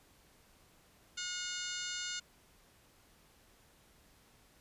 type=harmonic tone with a mistuned harmonic; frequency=720 Hz; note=F#5; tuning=47 cents flat; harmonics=2 / 3 / 4 / 5 / 6 / 7 / 8 / 9 / 10; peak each=-44 / -49 / -45 / -46 / -45 / -50 / -49 / -50 / -46 dBFS; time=1.17-2.2 s; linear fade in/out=10 ms; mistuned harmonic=8; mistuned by=+55 cents; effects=pink hiss -65 dBFS RMS until 4.6 s + resampled to 32000 Hz